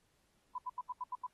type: tone bursts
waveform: sine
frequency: 997 Hz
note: B5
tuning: 16 cents sharp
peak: -36 dBFS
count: 7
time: 0.55-1.267 s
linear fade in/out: 5 ms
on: 33 ms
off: 81 ms
effects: pink hiss -75 dBFS RMS until 1.33 s + AAC 32 kbps

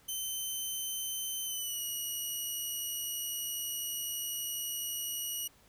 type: tone with pitch glide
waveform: 10% pulse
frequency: 3076 to 2907 Hz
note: G7 to F#7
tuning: -33 to -31 cents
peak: -27 dBFS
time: 0.08-5.48 s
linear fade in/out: 10 ms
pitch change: -98 cents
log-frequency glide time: 1.45-1.81 s
effects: pink hiss -63 dBFS RMS until 5.68 s

